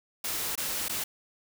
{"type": "noise with dropouts", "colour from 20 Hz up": "white", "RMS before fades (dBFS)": -32, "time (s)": [0.24, 1.04], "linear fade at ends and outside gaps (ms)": 5, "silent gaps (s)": [[0.555, 0.576], [0.884, 0.894]], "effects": []}